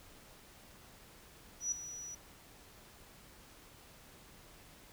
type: tone with ADSR envelope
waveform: sine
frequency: 5870 Hz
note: F#8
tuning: 15 cents flat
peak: -30 dBFS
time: 1.6-2.15 s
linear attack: 120 ms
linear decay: 3 ms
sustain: -13 dB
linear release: 6 ms
effects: pink hiss -58 dBFS RMS until 4.92 s